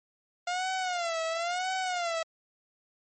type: tone with vibrato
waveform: sawtooth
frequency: 700 Hz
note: F5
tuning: 4 cents sharp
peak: -25 dBFS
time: 0.47-2.23 s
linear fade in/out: 5 ms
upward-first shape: sine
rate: 0.98 Hz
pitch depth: 130 cents each way
effects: MP3 32 kbps